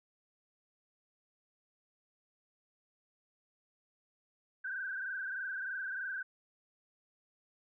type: tone with frequency modulation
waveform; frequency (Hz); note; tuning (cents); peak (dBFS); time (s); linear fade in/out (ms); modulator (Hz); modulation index
sine; 1553; G6; -17; -36; 4.64-6.23; 10; 23.2; 2.9
effects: none